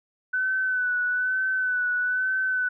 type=tone with vibrato; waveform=sine; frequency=1502 Hz; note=F#6; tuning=26 cents sharp; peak=-22 dBFS; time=0.33-2.69 s; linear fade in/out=10 ms; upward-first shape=sine; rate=1.1 Hz; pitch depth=33 cents each way; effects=none